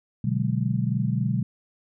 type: chord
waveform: sine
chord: G# half-diminished seventh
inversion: first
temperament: equal with one note detuned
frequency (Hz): 123.47 / 146.83 / 185 / 208.6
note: B2 / D3 / F#3 / G#3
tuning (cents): 0 / 0 / 0 / +8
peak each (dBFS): -25 / -28 / -28 / -29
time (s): 0.24-1.43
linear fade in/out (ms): 5
effects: none